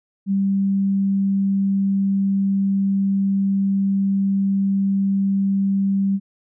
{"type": "tone", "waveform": "sine", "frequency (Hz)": 196, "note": "G3", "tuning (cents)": 0, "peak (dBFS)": -16, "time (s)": [0.26, 6.2], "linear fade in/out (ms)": 50, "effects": []}